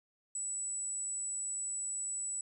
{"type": "tone", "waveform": "sine", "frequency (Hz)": 7902, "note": "B8", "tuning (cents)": 0, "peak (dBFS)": -35, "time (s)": [0.35, 2.41], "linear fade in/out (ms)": 2, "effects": []}